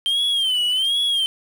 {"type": "tone with vibrato", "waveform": "triangle", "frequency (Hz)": 3139, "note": "G7", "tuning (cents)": 2, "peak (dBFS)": -16, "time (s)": [0.06, 1.26], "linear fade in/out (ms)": 0, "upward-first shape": "sine", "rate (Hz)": 1.3, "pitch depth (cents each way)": 120, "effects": ["7-bit"]}